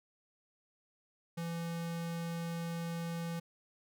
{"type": "tone", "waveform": "square", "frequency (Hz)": 168.1, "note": "E3", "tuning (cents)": 34, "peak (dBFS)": -37, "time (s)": [1.37, 3.4], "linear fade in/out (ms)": 10, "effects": []}